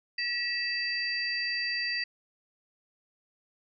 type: tone cluster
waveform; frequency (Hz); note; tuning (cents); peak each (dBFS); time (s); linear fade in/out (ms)
sine; 1927 / 2629 / 4669; B6 / E7 / D8; -43 / -5 / -11; -32 / -36 / -32; 0.18-2.04; 5
effects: none